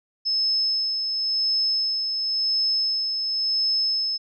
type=tone with tremolo; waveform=sine; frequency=5210 Hz; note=E8; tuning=21 cents flat; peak=-19 dBFS; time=0.25-4.18 s; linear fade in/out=20 ms; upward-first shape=sine; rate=0.94 Hz; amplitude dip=40%; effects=none